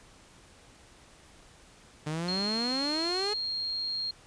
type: exponential sweep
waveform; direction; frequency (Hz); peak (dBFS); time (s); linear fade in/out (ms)
sawtooth; up; 148.9 to 427.4; -27; 2.06-3.34; 10
type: tone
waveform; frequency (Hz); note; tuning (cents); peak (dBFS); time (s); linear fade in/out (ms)
sine; 4234; C8; +20; -30; 2.28-4.11; 5
effects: pink hiss -56 dBFS RMS until 4.26 s + resampled to 22050 Hz